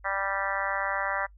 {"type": "harmonic tone", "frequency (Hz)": 196, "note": "G3", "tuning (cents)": 0, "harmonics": [3, 4, 5, 6, 7, 8, 9, 10], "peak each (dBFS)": [-35, -35, -35, -35, -35, -35, -35, -35], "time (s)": [0.04, 1.27], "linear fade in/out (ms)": 20, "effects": ["noise-tail reverb RT60 0.1 s tail -24 dB re dry", "added 50 Hz sine -50 dBFS peak until 1.37 s"]}